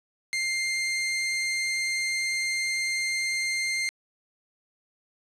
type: tone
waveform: sawtooth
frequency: 2103 Hz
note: C7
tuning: 8 cents sharp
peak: -22 dBFS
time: 0.33-3.89 s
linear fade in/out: 0 ms
effects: resampled to 22050 Hz + 10-bit